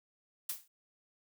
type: noise with exponential decay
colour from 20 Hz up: blue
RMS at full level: -33 dBFS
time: 0.49-0.68 s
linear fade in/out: 5 ms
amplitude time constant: 40 ms
effects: none